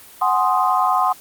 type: chord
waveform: sine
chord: Ab dominant seventh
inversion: third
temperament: equal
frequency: 740 / 830.6 / 1046.5 / 1244.5 Hz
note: Gb5 / Ab5 / C6 / Eb6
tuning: 0 / 0 / 0 / 0 cents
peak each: -19 / -23 / -18 / -21 dBFS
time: 0.21-1.13 s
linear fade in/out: 10 ms
effects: white hiss -43 dBFS RMS until 1.2 s + Opus 24 kbps